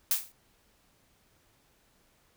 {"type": "noise with exponential decay", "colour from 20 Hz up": "blue", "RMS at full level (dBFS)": -22, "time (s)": [0.11, 0.32], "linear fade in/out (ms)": 2, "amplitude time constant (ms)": 45, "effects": ["pink hiss -67 dBFS RMS until 2.36 s"]}